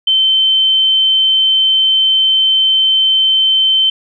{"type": "tone", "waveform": "sine", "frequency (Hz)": 3089, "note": "G7", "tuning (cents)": -26, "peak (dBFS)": -8, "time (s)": [0.07, 3.9], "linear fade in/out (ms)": 5, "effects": []}